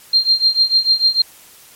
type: tone with tremolo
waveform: sine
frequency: 4186 Hz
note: C8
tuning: in tune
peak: -7 dBFS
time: 0.13-1.22 s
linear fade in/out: 5 ms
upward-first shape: triangle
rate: 6.7 Hz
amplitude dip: 95%
effects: white hiss -44 dBFS RMS until 1.75 s + MP3 64 kbps